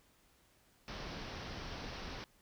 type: low-pass noise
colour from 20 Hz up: pink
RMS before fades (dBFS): -45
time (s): 0.88-2.24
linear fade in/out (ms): 0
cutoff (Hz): 5800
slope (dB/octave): 96
effects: pink hiss -69 dBFS RMS until 2.41 s